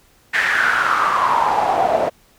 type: noise with band-pass filter sweep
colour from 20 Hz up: pink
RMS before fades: -17 dBFS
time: 0.33-2.1 s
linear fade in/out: 20 ms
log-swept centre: 1900 to 610 Hz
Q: 6.4
effects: pink hiss -54 dBFS RMS until 2.38 s